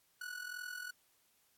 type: tone with amplitude modulation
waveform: 45% pulse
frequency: 1472 Hz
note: F#6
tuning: 9 cents flat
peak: -39 dBFS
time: 0.21-0.91 s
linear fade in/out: 5 ms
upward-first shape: sine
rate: 42.5 Hz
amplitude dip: 70%
effects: white hiss -73 dBFS RMS until 1.57 s + AAC 64 kbps